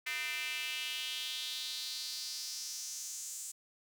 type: tone with high-pass filter sweep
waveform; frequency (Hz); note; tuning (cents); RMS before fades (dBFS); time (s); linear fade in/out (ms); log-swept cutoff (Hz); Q
square; 138.59; C#3; 0; -40; 0.06-3.52; 10; 2100 to 7600; 3.5
effects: none